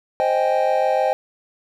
triangle chord, Ab major seventh, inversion first, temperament equal, 523.3 / 622.3 / 784 / 830.6 Hz, C5 / Eb5 / G5 / Ab5, 0 / 0 / 0 / 0 cents, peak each -19 / -19 / -19 / -25 dBFS, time 0.2-1.13 s, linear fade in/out 0 ms, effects none

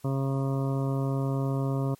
harmonic tone, 135.8 Hz, C#3, 35 cents flat, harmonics 1 / 2 / 3 / 4 / 5 / 7 / 8 / 9, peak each -26 / -32 / -36 / -38 / -40 / -43 / -44 / -45 dBFS, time 0.04-1.95 s, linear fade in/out 10 ms, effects white hiss -60 dBFS RMS until 1.99 s + MP3 64 kbps

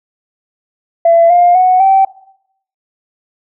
sine tone with pitch steps, 673 / 704.8 / 738.2 / 773.1 Hz, E5 / F5 / F#5 / G5, +36 / +16 / -4 / -24 cents, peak -4 dBFS, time 1.05-2.05 s, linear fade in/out 5 ms, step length 250 ms, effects noise-tail reverb RT60 0.7 s tail -18 dB re dry + tanh soft clip ceiling 0 dBFS

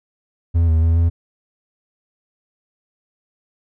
triangle tone with pitch steps, 84 / 80.4 / 82.5 / 84.1 Hz, E2 / E2 / E2 / E2, +33 / -43 / +2 / +35 cents, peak -10 dBFS, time 0.54-1.1 s, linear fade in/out 20 ms, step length 140 ms, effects none

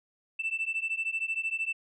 sine beating tone pair, 2654 / 2667 Hz, E7 / E7, +11 / +20 cents, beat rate 13 Hz, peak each -31 dBFS, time 0.39-1.73 s, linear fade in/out 10 ms, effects tanh soft clip ceiling -24 dBFS

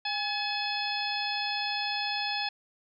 harmonic tone with a mistuned harmonic, 854 Hz, G#5, 48 cents sharp, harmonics 1 / 2 / 3 / 4 / 5 / 6, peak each -34 / -38 / -35 / -36 / -37 / -37 dBFS, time 0.05-2.49 s, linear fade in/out 5 ms, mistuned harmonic 1, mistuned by -78 cents, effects none

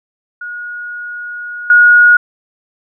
sine tone with level steps, 1446 Hz, F#6, 40 cents flat, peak -22 / -3 dBFS, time 0.41-2.17 s, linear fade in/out 5 ms, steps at 1.7 s, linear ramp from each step 2 ms, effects none

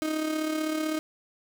35% pulse tone with amplitude modulation, 311.8 Hz, D#4, 4 cents sharp, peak -23 dBFS, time 0.02-0.99 s, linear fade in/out 0 ms, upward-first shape sine, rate 35.8 Hz, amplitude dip 50%, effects none

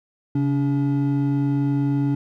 triangle tone pair together, 136.6 / 285 Hz, C#3 / C#4, -25 / +48 cents, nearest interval octave + minor second, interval 1273 cents, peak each -19 dBFS, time 0.35-2.15 s, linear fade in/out 5 ms, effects none

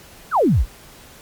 sine exponential sweep, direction down, 1661.2 to 36.29 Hz, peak -12 dBFS, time 0.31-0.66 s, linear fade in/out 50 ms, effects pink hiss -44 dBFS RMS until 1.21 s + MP3 96 kbps

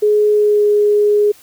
sine tone with pitch glide, 420.3 to 415.7 Hz, G#4 to G#4, +21 to +2 cents, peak -9 dBFS, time 0.02-1.32 s, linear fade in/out 10 ms, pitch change -19 cents, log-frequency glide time 0.31-0.64 s, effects white hiss -45 dBFS RMS until 1.42 s

